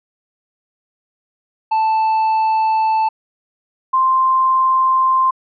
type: tone pair in turn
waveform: triangle / sine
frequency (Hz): 880 / 1046.5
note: A5 / C6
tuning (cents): 0 / 0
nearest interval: minor third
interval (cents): 300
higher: second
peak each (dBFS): -11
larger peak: neither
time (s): 1.71-3.09 / 3.93-5.31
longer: neither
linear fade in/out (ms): 10
effects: resampled to 11025 Hz

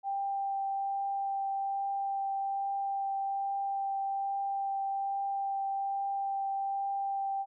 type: tone with vibrato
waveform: sine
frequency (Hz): 788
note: G5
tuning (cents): +9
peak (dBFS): -30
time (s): 0.03-7.46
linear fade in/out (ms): 50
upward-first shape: triangle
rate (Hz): 1.2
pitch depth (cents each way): 9
effects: none

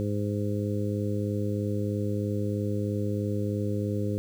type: harmonic tone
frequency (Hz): 103.1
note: G#2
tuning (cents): -12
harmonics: 1 / 2 / 3 / 4 / 5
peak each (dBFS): -29 / -32 / -34 / -35 / -36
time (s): 0-4.18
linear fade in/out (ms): 0
effects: 9-bit

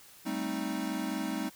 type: chord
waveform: square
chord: A half-diminished seventh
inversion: third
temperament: equal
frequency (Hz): 196 / 220 / 261.6 / 311.1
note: G3 / A3 / C4 / Eb4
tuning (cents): 0 / 0 / 0 / 0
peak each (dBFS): -39 / -39 / -38 / -37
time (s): 0.25-1.5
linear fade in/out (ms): 20
effects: white hiss -55 dBFS RMS until 1.55 s

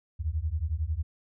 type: beating tone pair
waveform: sine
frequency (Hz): 73.42 / 84.42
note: D2 / E2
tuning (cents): 0 / +42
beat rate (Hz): 11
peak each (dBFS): -30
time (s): 0.19-1.03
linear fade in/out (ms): 20
effects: none

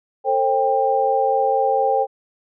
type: tone cluster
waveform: sine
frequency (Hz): 448.7 / 533 / 793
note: A4 / C5 / G5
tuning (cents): +34 / +32 / +20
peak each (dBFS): -22 / -20 / -18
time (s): 0.24-2.07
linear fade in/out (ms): 50
effects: none

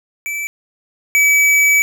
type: tone pair in turn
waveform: square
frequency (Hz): 2316 / 2289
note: D7 / D7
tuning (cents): -25 / -45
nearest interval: unison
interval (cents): 20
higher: first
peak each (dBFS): -21 / -10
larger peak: second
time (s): 0.26-0.47 / 1.15-1.82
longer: second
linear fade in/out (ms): 0
effects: none

